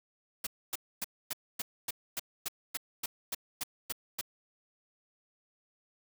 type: noise bursts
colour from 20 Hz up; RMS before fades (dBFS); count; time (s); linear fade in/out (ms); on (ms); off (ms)
white; -35; 14; 0.44-4.212; 5; 28; 260
effects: none